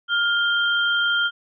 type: tone pair together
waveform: sine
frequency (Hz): 1408 / 3163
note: F6 / G7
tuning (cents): +14 / +15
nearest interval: octave + major second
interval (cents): 1401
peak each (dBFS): -19 / -23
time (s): 0.08-1.31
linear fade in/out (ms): 50
effects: none